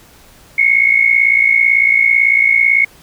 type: tone pair together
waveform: sine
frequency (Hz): 2159 / 2217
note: C#7 / C#7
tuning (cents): -46 / 0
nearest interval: unison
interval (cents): 46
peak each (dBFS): -11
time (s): 0.58-2.85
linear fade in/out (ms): 5
effects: pink hiss -44 dBFS RMS until 3.02 s